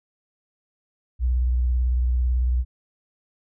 sine tone with vibrato, 61.74 Hz, B1, in tune, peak -18 dBFS, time 1.19-2.65 s, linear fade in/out 50 ms, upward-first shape sine, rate 18 Hz, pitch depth 66 cents each way, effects none

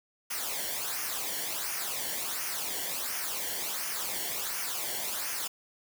white noise with flanger, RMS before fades -34 dBFS, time 0.3-5.48 s, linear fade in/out 10 ms, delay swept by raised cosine 0.25 to 0.81 ms, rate 1.4 Hz, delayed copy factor -0.65, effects none

